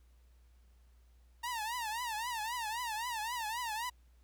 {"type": "tone with vibrato", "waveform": "sawtooth", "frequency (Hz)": 918, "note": "A#5", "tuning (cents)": -27, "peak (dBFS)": -32, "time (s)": [1.43, 3.9], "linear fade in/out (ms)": 10, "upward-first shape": "triangle", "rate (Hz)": 3.8, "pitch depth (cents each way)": 170, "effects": ["added 60 Hz sine -60 dBFS peak until 4.23 s", "pink hiss -75 dBFS RMS until 4.23 s"]}